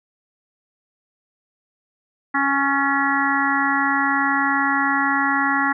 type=harmonic tone with a mistuned harmonic; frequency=276.8 Hz; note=C#4; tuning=2 cents flat; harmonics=1 / 3 / 4 / 5 / 6 / 7; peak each=-24 / -24 / -24 / -24 / -24 / -24 dBFS; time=2.34-5.73 s; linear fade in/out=10 ms; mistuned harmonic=6; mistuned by=+42 cents; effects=none